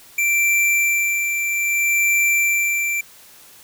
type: tone with tremolo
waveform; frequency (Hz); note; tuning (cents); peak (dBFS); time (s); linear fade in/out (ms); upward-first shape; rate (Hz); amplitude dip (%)
square; 2349; D7; 0; -15; 0.18-3.01; 5; sine; 0.62; 45
effects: white hiss -46 dBFS RMS until 3.63 s